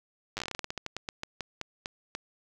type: slowing click train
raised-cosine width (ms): 0.2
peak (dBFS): -17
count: 22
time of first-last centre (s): 0.37-2.151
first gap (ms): 9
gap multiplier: 1.19
effects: none